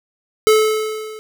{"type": "tone with level ramp", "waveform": "square", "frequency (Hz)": 433.4, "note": "A4", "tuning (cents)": -26, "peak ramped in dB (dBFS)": [-8, -32], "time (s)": [0.47, 1.19], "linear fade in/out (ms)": 0, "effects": []}